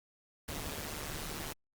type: noise with amplitude modulation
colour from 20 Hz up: pink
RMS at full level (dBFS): -37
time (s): 0.48-1.53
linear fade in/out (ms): 5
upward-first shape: sine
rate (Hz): 149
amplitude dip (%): 80
effects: Opus 48 kbps